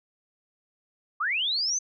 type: linear sweep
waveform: sine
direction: up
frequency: 1108.7 to 6320 Hz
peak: -24 dBFS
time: 1.2-1.79 s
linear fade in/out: 10 ms
effects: none